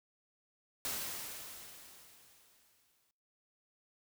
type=noise with exponential decay; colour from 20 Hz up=white; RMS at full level=-37 dBFS; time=0.85-3.11 s; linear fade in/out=0 ms; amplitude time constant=490 ms; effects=noise-tail reverb RT60 0.7 s tail -24 dB re dry